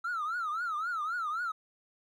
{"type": "tone with vibrato", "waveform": "triangle", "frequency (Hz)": 1318.5, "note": "E6", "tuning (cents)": 0, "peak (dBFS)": -28, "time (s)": [0.04, 1.52], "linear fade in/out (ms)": 10, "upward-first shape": "triangle", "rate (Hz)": 3.8, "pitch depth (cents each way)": 200, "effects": ["tanh soft clip ceiling -27 dBFS"]}